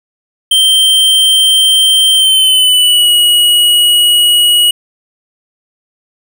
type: tone with pitch glide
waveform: square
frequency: 3136 to 2909 Hz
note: G7 to F#7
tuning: 0 to -30 cents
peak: -6 dBFS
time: 0.51-4.71 s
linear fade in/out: 5 ms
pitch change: -130 cents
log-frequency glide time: 2.14-3.11 s
effects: none